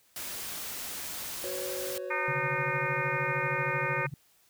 white noise, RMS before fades -38 dBFS, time 0.16-1.98 s, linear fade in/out 2 ms
triangle chord, F# suspended fourth, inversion none, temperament equal with one note detuned, 370 / 504.6 / 554.4 Hz, F#4 / B4 / C#5, 0 / +37 / 0 cents, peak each -37 / -38 / -36 dBFS, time 1.44-4.06 s, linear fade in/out 0 ms
harmonic tone, 306 Hz, D#4, 29 cents flat, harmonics 3 / 4 / 5 / 6 / 7 / 8, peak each -36 / -36 / -36 / -36 / -36 / -36 dBFS, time 2.1-4.07 s, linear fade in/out 10 ms
sine tone with tremolo, 140.3 Hz, C#3, 21 cents sharp, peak -31 dBFS, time 2.28-4.14 s, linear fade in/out 2 ms, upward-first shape sine, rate 13 Hz, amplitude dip 100%
effects white hiss -65 dBFS RMS until 4.49 s

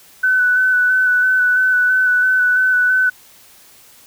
sine tone with vibrato, 1500 Hz, F#6, 23 cents sharp, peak -11 dBFS, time 0.23-3.1 s, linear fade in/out 10 ms, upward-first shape square, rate 3 Hz, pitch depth 16 cents each way, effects white hiss -46 dBFS RMS until 4.06 s

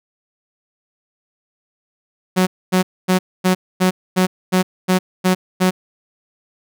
sawtooth tone bursts, 184.7 Hz, F#3, 3 cents flat, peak -8 dBFS, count 10, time 2.36-5.71 s, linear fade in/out 20 ms, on 110 ms, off 250 ms, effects none

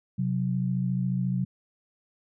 sine tone pair together, 130 / 184.19 Hz, C3 / F#3, -11 / -8 cents, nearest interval tritone, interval 603 cents, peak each -27 dBFS, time 0.18-1.45 s, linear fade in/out 10 ms, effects none

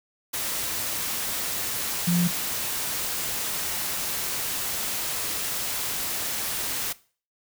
sine tone in noise, 174.61 Hz, F3, in tune, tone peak -19 dBFS, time 2.07-2.28 s, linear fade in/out 10 ms, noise white, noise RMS -29 dBFS, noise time 0.33-6.93 s, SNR +7 dB, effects noise-tail reverb RT60 0.4 s tail -19 dB re dry

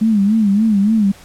sine tone with vibrato, 210 Hz, G#3, 19 cents sharp, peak -10 dBFS, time 0.01-1.12 s, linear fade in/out 10 ms, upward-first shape sine, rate 3.5 Hz, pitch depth 120 cents each way, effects pink hiss -42 dBFS RMS until 1.24 s + low-pass 12000 Hz 12 dB/octave

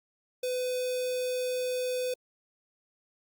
square tone with notch filter, 503 Hz, B4, 32 cents sharp, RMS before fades -31 dBFS, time 0.43-2.14 s, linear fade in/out 5 ms, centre 1400 Hz, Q 1.3, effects Opus 48 kbps

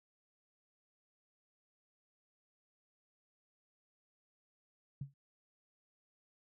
sine tone with exponential decay, 138.59 Hz, C#3, in tune, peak -35 dBFS, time 5.01-5.14 s, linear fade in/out 5 ms, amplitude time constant 27 ms, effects none

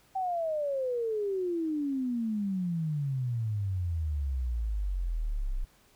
sine exponential sweep, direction down, 776 to 30.48 Hz, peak -28 dBFS, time 0.15-5.65 s, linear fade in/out 10 ms, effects pink hiss -63 dBFS RMS until 5.95 s

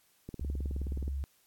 click train, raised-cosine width 3 ms, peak -28 dBFS, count 16, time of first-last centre 0.29-1.079 s, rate 19 Hz
sine tone with pitch glide, 69.3 to 68.82 Hz, C#2 to C#2, 0 to -12 cents, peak -32 dBFS, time 0.41-1.24 s, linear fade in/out 0 ms, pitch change -12 cents, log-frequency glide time 0.59-0.75 s
effects white hiss -68 dBFS RMS until 1.46 s + AAC 64 kbps

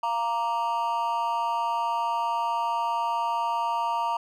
triangle tone with amplitude modulation, 932.3 Hz, A#5, in tune, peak -18 dBFS, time 0.03-4.17 s, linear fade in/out 5 ms, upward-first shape sine, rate 240 Hz, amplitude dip 95%, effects none

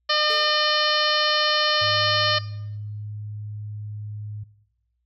harmonic tone, 605 Hz, D#5, 49 cents flat, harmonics 1 / 2 / 3 / 4 / 5 / 6 / 7 / 8 / 9, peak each -27 / -25 / -26 / -33 / -25 / -31 / -25 / -28 / -31 dBFS, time 0.09-2.39 s, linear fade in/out 10 ms
square tone with exponential decay, 440 Hz, A4, in tune, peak -32 dBFS, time 0.3-0.71 s, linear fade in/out 1 ms, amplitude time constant 88 ms
sine tone with pitch glide, 103.6 to 105.17 Hz, G#2 to G#2, -4 to +22 cents, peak -31 dBFS, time 1.81-4.44 s, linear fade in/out 10 ms, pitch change +26 cents, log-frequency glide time 2.13-3.14 s
effects noise-tail reverb RT60 0.8 s tail -18 dB re dry + added 60 Hz sine -70 dBFS peak until 5.05 s

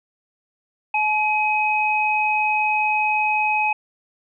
sine tone pair together, 854.3 / 2529 Hz, G#5 / D#7, +49 / +28 cents, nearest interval octave + perfect fifth, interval 1879 cents, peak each -20 dBFS, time 0.94-3.73 s, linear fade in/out 5 ms, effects none

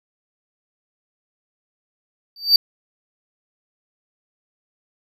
triangle tone with exponential growth, 4627 Hz, D8, 27 cents flat, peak -4 dBFS, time 2.36-2.56 s, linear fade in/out 2 ms, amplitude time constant 43 ms, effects none

